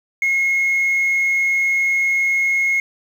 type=tone with frequency modulation; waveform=sine; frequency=2163 Hz; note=C#7; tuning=43 cents flat; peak=-13 dBFS; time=0.22-2.8 s; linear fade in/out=2 ms; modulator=47.6 Hz; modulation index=0.22; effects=tanh soft clip ceiling -12 dBFS + 7-bit